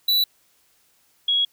square / sine tone pair in turn, 3951 / 3322 Hz, B7 / G#7, 0 / 0 cents, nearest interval minor third, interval 300 cents, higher first, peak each -17 dBFS, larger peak neither, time 0.08-0.24 / 1.28-1.45 s, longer second, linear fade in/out 5 ms, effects white hiss -62 dBFS RMS until 1.52 s

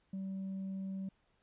sine tone with tanh clipping, 192.1 Hz, G3, 35 cents flat, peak -38 dBFS, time 0.13-1.09 s, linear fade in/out 5 ms, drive 1 dB, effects pink hiss -75 dBFS RMS until 1.42 s + resampled to 8000 Hz

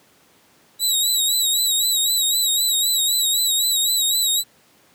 20% pulse tone with vibrato, 3868 Hz, B7, 37 cents flat, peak -11 dBFS, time 0.79-4.44 s, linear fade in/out 50 ms, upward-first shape sine, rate 3.9 Hz, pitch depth 68 cents each way, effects pink hiss -55 dBFS RMS until 4.94 s + high-pass 150 Hz 12 dB/octave

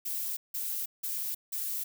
violet noise bursts, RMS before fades -34 dBFS, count 4, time 0.05-1.84 s, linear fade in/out 10 ms, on 320 ms, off 170 ms, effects none

